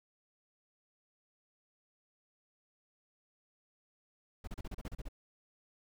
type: noise bursts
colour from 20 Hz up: brown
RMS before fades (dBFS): -41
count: 10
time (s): 4.44-5.086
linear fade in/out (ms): 5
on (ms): 34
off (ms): 34
effects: none